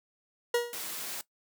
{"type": "tone with exponential decay", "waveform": "40% pulse", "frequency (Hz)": 477.5, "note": "A#4", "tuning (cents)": 42, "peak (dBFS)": -21, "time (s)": [0.54, 0.84], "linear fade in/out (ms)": 5, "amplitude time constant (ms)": 64}
{"type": "high-pass noise", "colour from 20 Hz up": "white", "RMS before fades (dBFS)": -38, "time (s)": [0.73, 1.21], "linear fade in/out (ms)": 0, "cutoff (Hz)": 180, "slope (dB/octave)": 12}
{"effects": ["noise-tail reverb RT60 0.1 s tail -18 dB re dry"]}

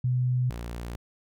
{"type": "tone pair in turn", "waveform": ["sine", "sawtooth"], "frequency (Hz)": [125.5, 58.75], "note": ["B2", "A#1"], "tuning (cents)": [28, 14], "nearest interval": "octave + minor second", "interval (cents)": 1314, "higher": "first", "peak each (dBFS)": [-22, -30], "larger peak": "first", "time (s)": [[0.04, 0.5], [0.5, 0.96]], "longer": "neither", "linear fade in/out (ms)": 5, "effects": []}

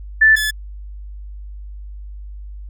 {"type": "tone pair in turn", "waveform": ["sine", "sawtooth"], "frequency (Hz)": [1758, 1724.8], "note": ["A6", "A6"], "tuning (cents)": [-2, -35], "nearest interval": "unison", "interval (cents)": 33, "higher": "first", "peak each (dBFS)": [-7, -14], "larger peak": "first", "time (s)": [[0.21, 0.36], [0.36, 0.51]], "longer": "neither", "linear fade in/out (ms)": 10, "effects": ["added 50 Hz sine -30 dBFS peak until 2.69 s"]}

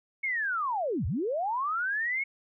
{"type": "linear two-way sweep", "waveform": "sine", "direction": "down then up", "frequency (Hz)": [2217, 65.41, 2217], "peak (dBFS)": -27, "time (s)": [0.23, 2.24], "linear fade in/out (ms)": 10, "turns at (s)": 1.06, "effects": []}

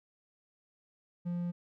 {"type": "tone", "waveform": "triangle", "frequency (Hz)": 174.61, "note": "F3", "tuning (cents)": 0, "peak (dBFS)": -30, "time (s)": [1.25, 1.52], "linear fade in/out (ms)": 20, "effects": []}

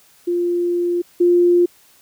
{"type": "tone pair in turn", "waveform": "sine", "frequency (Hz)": [349.2, 350.7], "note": ["F4", "F4"], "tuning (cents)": [0, 7], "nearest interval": "unison", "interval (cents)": 7, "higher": "second", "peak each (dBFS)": [-16, -10], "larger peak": "second", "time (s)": [[0.27, 1.02], [1.2, 1.66]], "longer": "first", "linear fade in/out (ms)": 10, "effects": ["white hiss -52 dBFS RMS until 2.01 s"]}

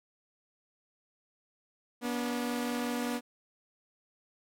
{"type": "tone pair together", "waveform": "sawtooth", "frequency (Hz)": [241.9, 287.2], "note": ["B3", "D4"], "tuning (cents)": [-36, -39], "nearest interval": "minor third", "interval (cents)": 297, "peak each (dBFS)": [-28, -34], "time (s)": [2.01, 3.21], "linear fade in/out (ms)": 50, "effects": ["AAC 64 kbps"]}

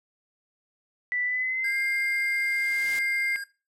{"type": "tone with pitch glide", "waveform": "sine", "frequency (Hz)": [1975.5, 2105], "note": ["B6", "C7"], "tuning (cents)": [0, 10], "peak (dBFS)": -25, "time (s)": [1.12, 3.36], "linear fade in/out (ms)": 0, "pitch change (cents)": 110, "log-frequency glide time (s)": [1.24, 1.77]}
{"type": "tone", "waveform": "square", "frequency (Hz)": 1615, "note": "G#6", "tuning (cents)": -49, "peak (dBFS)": -33, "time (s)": [1.64, 3.44], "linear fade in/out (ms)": 5}
{"type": "noise with exponential growth", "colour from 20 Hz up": "white", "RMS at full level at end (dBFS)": -37, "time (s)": [1.88, 2.99], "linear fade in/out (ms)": 2, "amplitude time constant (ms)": 240}
{"effects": ["noise-tail reverb RT60 0.3 s tail -19 dB re dry", "low-pass 12000 Hz 12 dB/octave"]}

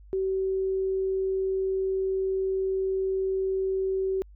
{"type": "tone", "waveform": "sine", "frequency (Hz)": 381.7, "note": "G4", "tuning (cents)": -46, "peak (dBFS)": -24, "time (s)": [0.13, 4.22], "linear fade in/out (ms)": 0, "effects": ["added 50 Hz sine -47 dBFS peak until 4.35 s"]}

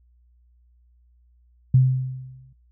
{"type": "tone with exponential decay", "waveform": "sine", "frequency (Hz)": 129.6, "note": "C3", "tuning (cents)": -16, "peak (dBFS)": -10, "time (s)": [1.74, 2.53], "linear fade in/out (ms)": 5, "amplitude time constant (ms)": 170, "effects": ["noise-tail reverb RT60 0.2 s tail -17 dB re dry", "added 60 Hz sine -55 dBFS peak until 2.71 s"]}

